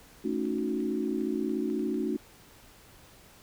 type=chord; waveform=sine; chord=D# half-diminished seventh; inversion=second; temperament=equal with one note detuned; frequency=220 / 277.2 / 311.1 / 367.4 Hz; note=A3 / C#4 / D#4 / F#4; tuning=0 / 0 / 0 / -12 cents; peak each=-33 dBFS; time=0.24-2.17 s; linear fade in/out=10 ms
type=clicks; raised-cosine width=0.3 ms; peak=-38 dBFS; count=8; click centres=0.454 / 0.584 / 0.804 / 1.21 / 1.495 / 1.701 / 1.794 / 1.943 s
effects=pink hiss -55 dBFS RMS until 3.42 s